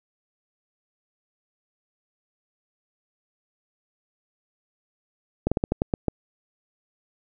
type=slowing click train; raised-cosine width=2 ms; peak=-8 dBFS; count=8; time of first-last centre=5.47-6.083 s; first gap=46 ms; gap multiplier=1.21; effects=none